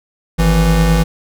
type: tone pair together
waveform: square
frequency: 52.14 / 165.7 Hz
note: G#1 / E3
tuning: +8 / +9 cents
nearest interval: octave + minor sixth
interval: 2001 cents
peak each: -13 dBFS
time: 0.38-1.04 s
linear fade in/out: 20 ms
effects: none